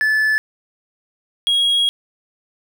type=tone pair in turn; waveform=triangle; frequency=1737 / 3298 Hz; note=A6 / G#7; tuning=-23 / -13 cents; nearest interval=major seventh; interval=1110 cents; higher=second; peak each=-12 dBFS; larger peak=neither; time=0.01-0.38 / 1.47-1.89 s; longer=second; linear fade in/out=0 ms; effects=none